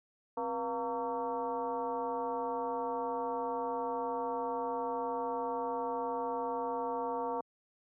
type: tone with frequency modulation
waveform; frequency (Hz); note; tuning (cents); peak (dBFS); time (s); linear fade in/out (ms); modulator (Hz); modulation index
sine; 700; F5; +4; -32; 0.37-7.41; 5; 217; 1.7
effects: high-pass 100 Hz 12 dB/octave